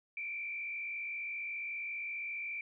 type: tone with frequency modulation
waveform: sine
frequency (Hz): 2349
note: D7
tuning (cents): 0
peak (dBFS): -37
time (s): 0.17-2.61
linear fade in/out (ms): 2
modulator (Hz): 54.8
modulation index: 1.2
effects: none